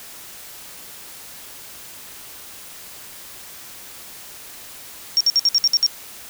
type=tone bursts; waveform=sine; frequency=5550 Hz; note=F8; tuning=12 cents flat; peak=-12 dBFS; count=8; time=5.17-5.864 s; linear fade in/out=0 ms; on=36 ms; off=58 ms; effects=white hiss -39 dBFS RMS until 6.29 s